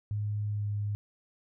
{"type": "tone with pitch glide", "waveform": "sine", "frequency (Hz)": [104.4, 103.26], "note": ["G#2", "G#2"], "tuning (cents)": [10, -9], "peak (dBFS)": -29, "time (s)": [0.11, 0.95], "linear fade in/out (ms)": 0, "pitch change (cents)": -19, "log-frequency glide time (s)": [0.49, 0.66], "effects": []}